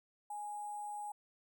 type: tone with sample-and-hold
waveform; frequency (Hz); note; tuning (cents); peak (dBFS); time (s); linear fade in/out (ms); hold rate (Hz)
sine; 830.6; G#5; 0; -40; 0.3-1.12; 5; 8820
effects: none